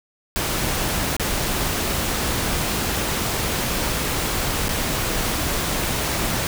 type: noise with dropouts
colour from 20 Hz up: pink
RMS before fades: -23 dBFS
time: 0.36-6.47 s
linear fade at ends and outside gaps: 0 ms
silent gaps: 1.166-1.197 / 4.683-4.691 s
effects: none